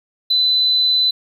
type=tone; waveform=triangle; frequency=4011 Hz; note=B7; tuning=26 cents sharp; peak=-9 dBFS; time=0.3-1.11 s; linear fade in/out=10 ms; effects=tanh soft clip ceiling -11 dBFS